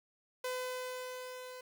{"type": "tone with level ramp", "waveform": "sawtooth", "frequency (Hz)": 506, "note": "B4", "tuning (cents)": 42, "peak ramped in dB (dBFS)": [-31, -42], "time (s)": [0.44, 1.61], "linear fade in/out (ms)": 5, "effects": ["10-bit"]}